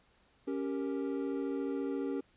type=chord; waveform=triangle; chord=G diminished; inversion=second; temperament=equal; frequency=277.2 / 392 / 466.2 Hz; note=Db4 / G4 / Bb4; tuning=0 / 0 / 0 cents; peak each=-33 / -36 / -38 dBFS; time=0.47-2.21 s; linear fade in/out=10 ms; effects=pink hiss -68 dBFS RMS until 2.36 s + resampled to 8000 Hz